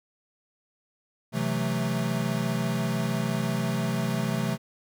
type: chord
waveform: square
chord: F# half-diminished seventh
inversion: second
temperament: equal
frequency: 130.81 / 164.81 / 185 / 220 Hz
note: C3 / E3 / F#3 / A3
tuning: 0 / 0 / 0 / 0 cents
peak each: -31 / -32 / -33 / -31 dBFS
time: 1.32-4.58 s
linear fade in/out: 50 ms
effects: none